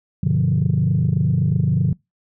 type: chord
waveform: sine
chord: G dominant seventh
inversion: none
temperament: equal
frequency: 98 / 123.47 / 146.83 / 174.61 Hz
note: G2 / B2 / D3 / F3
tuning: 0 / 0 / 0 / 0 cents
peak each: -22 / -20 / -18 / -20 dBFS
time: 0.23-1.93 s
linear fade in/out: 5 ms
effects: noise-tail reverb RT60 0.2 s tail -25 dB re dry + tanh soft clip ceiling -9 dBFS